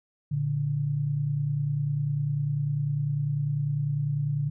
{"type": "tone pair together", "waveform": "sine", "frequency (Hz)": [115.6, 145.65], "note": ["A#2", "D3"], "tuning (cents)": [-14, -14], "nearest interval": "major third", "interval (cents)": 400, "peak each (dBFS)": [-32, -25], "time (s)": [0.31, 4.5], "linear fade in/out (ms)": 10, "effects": []}